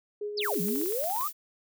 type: tone with tremolo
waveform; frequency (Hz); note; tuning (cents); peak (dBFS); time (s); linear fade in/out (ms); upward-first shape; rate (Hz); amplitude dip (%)
sine; 415.3; G#4; 0; -30; 0.21-0.84; 5; sine; 6.5; 40
type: exponential two-way sweep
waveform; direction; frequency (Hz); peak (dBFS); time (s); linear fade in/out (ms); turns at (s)
sine; down then up; 5560 to 169.9 to 1276; -29; 0.37-1.28; 10; 0.61
type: noise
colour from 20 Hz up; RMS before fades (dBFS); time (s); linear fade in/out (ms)
violet; -34; 0.4-1.33; 50
type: clicks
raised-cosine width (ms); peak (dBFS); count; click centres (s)
0.3; -29; 10; 0.543 / 0.685 / 0.758 / 0.815 / 0.859 / 0.923 / 1.04 / 1.101 / 1.164 / 1.21
effects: none